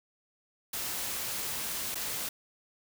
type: noise with dropouts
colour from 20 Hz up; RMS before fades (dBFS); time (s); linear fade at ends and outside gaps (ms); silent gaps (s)
white; -35; 0.73-2.29; 5; 1.946-1.954
effects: none